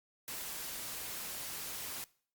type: noise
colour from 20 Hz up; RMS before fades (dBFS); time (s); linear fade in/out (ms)
white; -42; 0.28-2.04; 0
effects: noise-tail reverb RT60 0.5 s tail -22 dB re dry + Opus 48 kbps